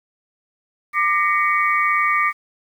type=tone cluster; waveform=sine; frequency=1192 / 1862 / 2039 / 2242 Hz; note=D6 / A#6 / C7 / C#7; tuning=+25 / -2 / -45 / +19 cents; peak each=-18 / -23 / -25 / -21 dBFS; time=0.93-2.33 s; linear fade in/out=50 ms; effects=8-bit